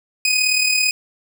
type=tone with amplitude modulation; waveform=20% pulse; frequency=2500 Hz; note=D#7; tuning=8 cents sharp; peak=-8 dBFS; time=0.25-0.91 s; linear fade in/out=2 ms; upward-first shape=sine; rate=37.9 Hz; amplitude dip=50%; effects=none